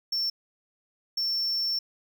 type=tone bursts at uneven times; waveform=triangle; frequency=5420 Hz; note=E8; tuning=47 cents sharp; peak=-24 dBFS; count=2; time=0.12-0.3 / 1.17-1.79 s; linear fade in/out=5 ms; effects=10-bit